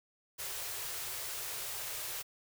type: band-stop noise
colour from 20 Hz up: white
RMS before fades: -40 dBFS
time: 0.38-2.23 s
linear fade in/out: 20 ms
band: 150 to 340 Hz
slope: 96 dB/octave
effects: none